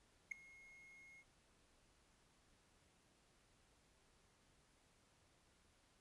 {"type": "tone with ADSR envelope", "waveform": "triangle", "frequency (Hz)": 2156, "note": "C#7", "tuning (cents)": -49, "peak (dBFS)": -35, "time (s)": [0.31, 1.24], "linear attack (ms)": 9, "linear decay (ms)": 3, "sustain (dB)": -24, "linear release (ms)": 45, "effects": ["pink hiss -74 dBFS RMS until 6 s", "resampled to 24000 Hz"]}